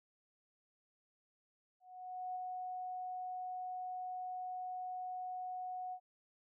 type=tone with ADSR envelope; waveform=sine; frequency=735 Hz; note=F#5; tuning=12 cents flat; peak=-38 dBFS; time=1.8-6 s; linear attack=560 ms; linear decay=5 ms; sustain=-2 dB; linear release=72 ms; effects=none